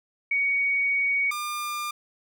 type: tone pair in turn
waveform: sine / sawtooth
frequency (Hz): 2242 / 1200.1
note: C#7 / D6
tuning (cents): +19 / +37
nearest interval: major seventh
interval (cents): 1082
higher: first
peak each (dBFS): -21 / -25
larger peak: first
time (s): 0.31-1.31 / 1.31-1.91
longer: first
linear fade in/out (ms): 5
effects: none